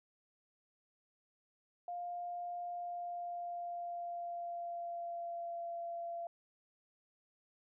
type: tone with pitch glide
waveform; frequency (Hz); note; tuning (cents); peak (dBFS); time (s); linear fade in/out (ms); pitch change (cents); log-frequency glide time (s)
sine; 703 to 683.8; F5 to F5; +11 to -37; -39; 1.88-6.27; 2; -48; 2.66-5.69
effects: none